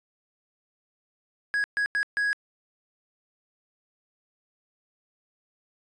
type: tone bursts at uneven times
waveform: triangle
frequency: 1661.2 Hz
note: G#6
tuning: in tune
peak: -21 dBFS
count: 4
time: 1.54-1.64 / 1.77-1.86 / 1.95-2.03 / 2.17-2.33 s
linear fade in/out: 0 ms
effects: resampled to 22050 Hz